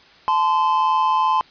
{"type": "tone pair together", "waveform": "triangle", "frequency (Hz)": [868.3, 1031], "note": ["A5", "C6"], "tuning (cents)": [-23, -26], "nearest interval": "minor third", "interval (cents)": 297, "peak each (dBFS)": [-18, -15], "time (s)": [0.28, 1.41], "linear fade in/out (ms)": 0, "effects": ["white hiss -49 dBFS RMS until 1.5 s", "resampled to 11025 Hz"]}